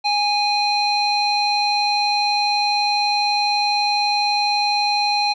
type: tone with low-pass filter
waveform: square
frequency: 824 Hz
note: G#5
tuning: 14 cents flat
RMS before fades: -19 dBFS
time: 0.04-5.34 s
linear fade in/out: 20 ms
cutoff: 3900 Hz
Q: 5.3
effects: none